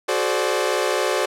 sawtooth chord, D dominant seventh, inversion first, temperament equal with one note detuned, 370 / 429 / 523.3 / 587.3 Hz, F#4 / A4 / C5 / D5, 0 / -44 / 0 / 0 cents, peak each -21 dBFS, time 0.08-1.26 s, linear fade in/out 10 ms, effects low-pass 11000 Hz 12 dB/octave

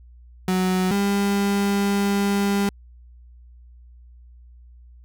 35% pulse tone pair in turn, 185 / 200.3 Hz, F#3 / G3, 0 / +38 cents, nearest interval minor second, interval 138 cents, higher second, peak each -17 dBFS, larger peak neither, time 0.48-0.91 / 0.91-2.69 s, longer second, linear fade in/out 2 ms, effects added 60 Hz sine -44 dBFS peak until 5.04 s

